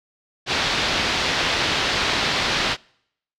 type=low-pass noise; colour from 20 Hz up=white; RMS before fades=-22 dBFS; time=0.46-2.77 s; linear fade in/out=50 ms; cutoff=4400 Hz; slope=24 dB/octave; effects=noise-tail reverb RT60 0.7 s tail -26 dB re dry